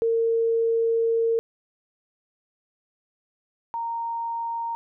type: tone pair in turn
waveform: sine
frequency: 457.2 / 926.6 Hz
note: A#4 / A#5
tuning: -34 / -11 cents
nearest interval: octave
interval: 1223 cents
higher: second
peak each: -19 / -26 dBFS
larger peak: first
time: 0.02-1.39 / 3.74-4.75 s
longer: first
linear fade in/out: 0 ms
effects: none